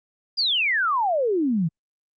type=exponential sweep; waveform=sine; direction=down; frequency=4978 to 151.9 Hz; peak=-19 dBFS; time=0.37-1.69 s; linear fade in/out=20 ms; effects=Opus 48 kbps